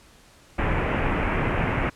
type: low-pass noise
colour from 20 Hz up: pink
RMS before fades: -24 dBFS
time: 0.58-1.9 s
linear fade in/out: 10 ms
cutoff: 2600 Hz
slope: 48 dB/octave
effects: pink hiss -53 dBFS RMS until 1.95 s + low-pass 10000 Hz 12 dB/octave